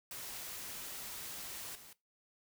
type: noise with level steps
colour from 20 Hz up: white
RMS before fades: -45 / -55 dBFS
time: 0.11-1.93 s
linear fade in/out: 2 ms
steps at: 1.75 s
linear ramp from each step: 5 ms
effects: noise-tail reverb RT60 0.2 s tail -19 dB re dry